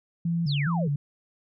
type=tone with vibrato; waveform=sine; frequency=155.6 Hz; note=D#3; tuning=in tune; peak=-23 dBFS; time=0.25-0.96 s; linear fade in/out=5 ms; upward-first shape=square; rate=2.4 Hz; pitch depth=140 cents each way
type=exponential sweep; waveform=sine; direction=down; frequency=5588 to 373.1 Hz; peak=-30 dBFS; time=0.46-0.89 s; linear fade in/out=50 ms
effects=none